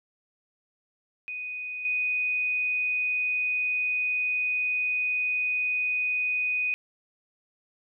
sine tone with level steps, 2489 Hz, D#7, in tune, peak -32 / -24 dBFS, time 1.28-6.74 s, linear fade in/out 0 ms, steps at 1.85 s, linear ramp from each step 2 ms, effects none

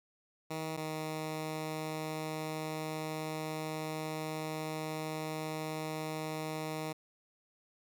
10% pulse tone pair in turn, 158.4 / 156.4 Hz, D#3 / D#3, +31 / +9 cents, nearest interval unison, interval 22 cents, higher first, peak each -28 dBFS, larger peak neither, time 0.5-0.77 / 0.77-6.93 s, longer second, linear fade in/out 10 ms, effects none

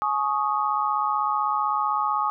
sine chord, Ab suspended fourth, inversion none, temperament equal with one note detuned, 845.1 / 1108.7 / 1244.5 Hz, Ab5 / Db6 / Eb6, +30 / 0 / 0 cents, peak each -26 / -26 / -25 dBFS, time 0.02-2.3 s, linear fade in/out 0 ms, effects none

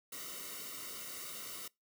white noise with comb filter, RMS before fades -45 dBFS, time 0.12-1.68 s, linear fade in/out 5 ms, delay 1.2 ms, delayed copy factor -0.9, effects noise-tail reverb RT60 0.2 s tail -24 dB re dry

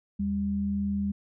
sine tone pair together, 79.4 / 200.3 Hz, D#2 / G3, +36 / +38 cents, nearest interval octave + major third, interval 1602 cents, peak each -35 / -26 dBFS, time 0.19-1.12 s, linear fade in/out 10 ms, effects none

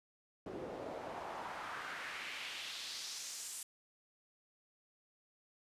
pink noise with band-pass filter sweep, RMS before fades -45 dBFS, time 0.46-3.63 s, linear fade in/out 2 ms, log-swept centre 360 to 8800 Hz, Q 1.8, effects resampled to 32000 Hz

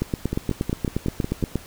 two click trains, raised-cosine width 3 ms, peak -11 / -9 dBFS, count 7 / 14, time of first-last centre 0.33-1.427 / 0.02-1.557 s, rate 5.47 / 8.46 Hz, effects pink hiss -44 dBFS RMS until 1.66 s

